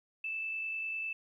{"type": "tone with amplitude modulation", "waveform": "sine", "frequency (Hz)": 2637, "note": "E7", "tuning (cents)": 0, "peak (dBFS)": -33, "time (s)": [0.24, 1.13], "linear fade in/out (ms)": 5, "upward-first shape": "sine", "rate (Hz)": 50, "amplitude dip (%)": 25, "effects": ["12-bit"]}